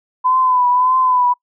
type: tone with vibrato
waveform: sine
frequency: 1007 Hz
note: B5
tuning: 33 cents sharp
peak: -11 dBFS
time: 0.24-1.34 s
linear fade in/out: 20 ms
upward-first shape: triangle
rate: 1.7 Hz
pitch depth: 52 cents each way
effects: noise-tail reverb RT60 0.1 s tail -25 dB re dry